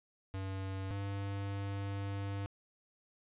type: tone pair in turn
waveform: square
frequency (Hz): 96 / 99.39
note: G2 / G2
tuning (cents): -36 / +24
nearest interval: minor second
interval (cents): 60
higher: second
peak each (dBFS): -38 / -37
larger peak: second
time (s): 0.34-0.91 / 0.91-2.46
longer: second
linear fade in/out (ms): 0
effects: resampled to 8000 Hz + 13-bit